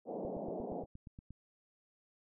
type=band-pass noise; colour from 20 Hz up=white; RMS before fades=-41 dBFS; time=0.05-0.86 s; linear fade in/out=50 ms; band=170 to 730 Hz; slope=48 dB/octave
type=click train; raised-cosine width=5 ms; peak=-37 dBFS; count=10; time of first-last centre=0.25-1.306 s; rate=8.52 Hz
effects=none